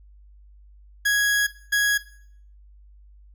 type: tone pair in turn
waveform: 40% pulse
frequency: 1661.2 / 1661.2 Hz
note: G#6 / G#6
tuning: 0 / 0 cents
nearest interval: unison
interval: 0 cents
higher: neither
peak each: -17 dBFS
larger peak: neither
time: 1.05-1.47 / 1.72-1.98 s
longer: first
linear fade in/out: 10 ms
effects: noise-tail reverb RT60 0.6 s tail -17 dB re dry + added 50 Hz sine -47 dBFS peak until 3.34 s